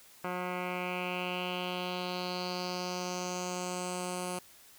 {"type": "tone with low-pass filter sweep", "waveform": "10% pulse", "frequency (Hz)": 180.4, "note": "F#3", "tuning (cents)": -44, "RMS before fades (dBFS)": -36, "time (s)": [0.24, 4.39], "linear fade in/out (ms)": 5, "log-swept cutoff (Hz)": [1800, 10000], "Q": 3.8, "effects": ["white hiss -57 dBFS RMS until 4.78 s"]}